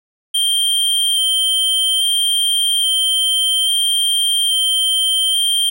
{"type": "tone with vibrato", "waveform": "square", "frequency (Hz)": 3150, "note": "G7", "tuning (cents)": 8, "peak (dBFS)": -14, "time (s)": [0.34, 5.7], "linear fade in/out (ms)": 10, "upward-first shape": "square", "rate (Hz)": 0.6, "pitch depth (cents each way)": 11, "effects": []}